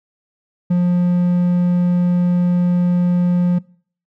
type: tone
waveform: triangle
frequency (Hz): 177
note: F3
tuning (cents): +23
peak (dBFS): -10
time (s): 0.7-3.59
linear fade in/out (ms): 10
effects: noise-tail reverb RT60 0.5 s tail -23 dB re dry